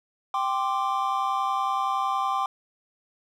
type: chord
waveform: triangle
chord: G suspended fourth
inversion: none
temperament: just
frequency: 784 / 1045.3 / 1176 Hz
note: G5 / C6 / D6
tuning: 0 / -2 / +2 cents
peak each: -26 dBFS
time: 0.34-2.46 s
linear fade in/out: 2 ms
effects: none